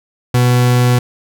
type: tone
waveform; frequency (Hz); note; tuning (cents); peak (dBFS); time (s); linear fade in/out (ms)
40% pulse; 123.47; B2; 0; -8; 0.34-0.99; 5
effects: none